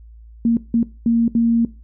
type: tone bursts at uneven times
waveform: sine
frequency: 231.7 Hz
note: A#3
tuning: 10 cents flat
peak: -12 dBFS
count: 4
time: 0.45-0.57 / 0.74-0.83 / 1.06-1.28 / 1.35-1.65 s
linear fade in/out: 2 ms
effects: noise-tail reverb RT60 0.3 s tail -19 dB re dry + added 56 Hz sine -39 dBFS peak until 1.83 s